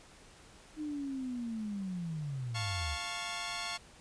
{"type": "linear sweep", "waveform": "sine", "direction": "down", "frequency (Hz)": [310, 67.2], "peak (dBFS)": -35, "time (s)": [0.76, 2.98], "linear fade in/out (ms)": 50}
{"type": "chord", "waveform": "10% pulse", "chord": "F augmented", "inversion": "none", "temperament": "equal with one note detuned", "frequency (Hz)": [698.5, 880, 1099.8], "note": ["F5", "A5", "C#6"], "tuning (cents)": [0, 0, -14], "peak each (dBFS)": [-32, -35, -31], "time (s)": [2.54, 3.78], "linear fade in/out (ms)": 20}
{"effects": ["pink hiss -57 dBFS RMS until 4 s", "resampled to 22050 Hz"]}